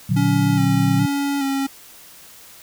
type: chord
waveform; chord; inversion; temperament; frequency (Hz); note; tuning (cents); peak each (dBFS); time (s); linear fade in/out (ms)
sine; Bb augmented; none; just; 116.54 / 145.68 / 182.1; Bb2 / D3 / F#3; 0 / -14 / -27; -20; 0.09-1.06; 10
type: tone with vibrato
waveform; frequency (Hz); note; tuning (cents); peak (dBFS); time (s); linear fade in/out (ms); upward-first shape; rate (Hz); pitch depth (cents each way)
square; 277.2; C#4; 0; -20; 0.16-1.67; 10; square; 1.2; 27
effects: white hiss -44 dBFS RMS until 2.62 s